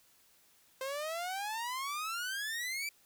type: exponential sweep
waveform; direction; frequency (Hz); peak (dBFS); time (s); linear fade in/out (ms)
sawtooth; up; 520 to 2352; -32; 0.81-2.89; 2
effects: white hiss -66 dBFS RMS until 3.05 s